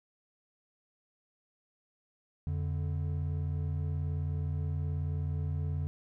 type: tone pair together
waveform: triangle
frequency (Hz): 86.3 / 145.14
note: F2 / D3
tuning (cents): -20 / -20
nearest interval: major sixth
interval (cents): 900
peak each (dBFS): -30 / -33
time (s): 2.47-5.87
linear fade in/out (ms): 0
effects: none